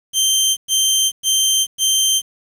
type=tone bursts; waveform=20% pulse; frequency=3136 Hz; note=G7; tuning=in tune; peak=-8 dBFS; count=4; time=0.13-2.22 s; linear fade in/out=50 ms; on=440 ms; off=110 ms; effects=7-bit